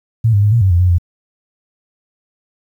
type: tone with pitch steps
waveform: sine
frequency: 113.5 / 101.3 / 104 / 117.2 / 95.4 / 86.7 / 90.9 / 87 Hz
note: A#2 / G#2 / G#2 / A#2 / G2 / F2 / F#2 / F2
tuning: -46 / -43 / +3 / +10 / -47 / -12 / -30 / -6 cents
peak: -8 dBFS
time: 0.24-0.984 s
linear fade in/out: 10 ms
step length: 93 ms
effects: 8-bit